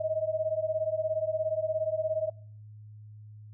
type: beating tone pair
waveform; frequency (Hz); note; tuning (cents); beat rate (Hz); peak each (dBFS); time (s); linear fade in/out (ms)
sine; 622.3 / 639.3; D#5 / D#5; 0 / +47; 17; -30 / -30; 0-2.3; 10
effects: noise-tail reverb RT60 0.5 s tail -22 dB re dry + added 106 Hz sine -45 dBFS peak until 3.53 s